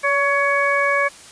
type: harmonic tone with a mistuned harmonic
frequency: 560 Hz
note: C#5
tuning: 18 cents sharp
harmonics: 1 / 2 / 3 / 4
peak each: -21 / -21 / -21 / -21 dBFS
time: 0.03-1.09 s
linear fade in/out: 20 ms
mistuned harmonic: 1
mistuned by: +22 cents
effects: white hiss -42 dBFS RMS until 1.31 s + resampled to 22050 Hz